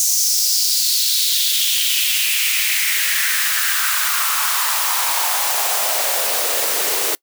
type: noise with high-pass filter sweep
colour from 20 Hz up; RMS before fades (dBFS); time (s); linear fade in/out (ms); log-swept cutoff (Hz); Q
white; -18; 0-7.15; 0; 6200 to 400; 3.3
effects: noise-tail reverb RT60 0.1 s tail -25 dB re dry